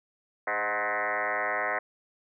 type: tone with frequency modulation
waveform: sine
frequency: 1277 Hz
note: D#6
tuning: 45 cents sharp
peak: -26 dBFS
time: 0.47-1.79 s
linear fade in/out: 5 ms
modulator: 109 Hz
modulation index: 7
effects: none